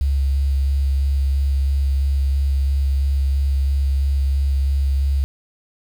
sine tone with vibrato, 68.7 Hz, C#2, 15 cents flat, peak -15 dBFS, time 0.01-5.24 s, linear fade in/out 0 ms, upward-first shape square, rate 3 Hz, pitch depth 12 cents each way, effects 7-bit

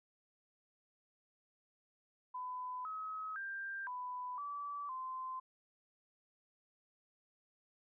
sine tone with pitch steps, 1004 / 1277 / 1586 / 996 / 1154 / 1035 Hz, B5 / D#6 / G6 / B5 / D6 / C6, +28 / +45 / +20 / +14 / -31 / -19 cents, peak -40 dBFS, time 2.34-5.4 s, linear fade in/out 10 ms, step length 510 ms, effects none

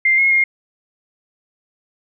sine tone with pitch steps, 2098 / 2161 / 2132 Hz, C7 / C#7 / C7, +4 / -45 / +32 cents, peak -11 dBFS, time 0.05-0.44 s, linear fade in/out 5 ms, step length 130 ms, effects none

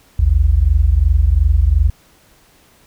sine tone pair together, 55 / 77.78 Hz, A1 / D#2, 0 / 0 cents, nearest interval tritone, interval 600 cents, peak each -12 dBFS, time 0.19-1.9 s, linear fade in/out 5 ms, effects pink hiss -51 dBFS RMS until 2.86 s

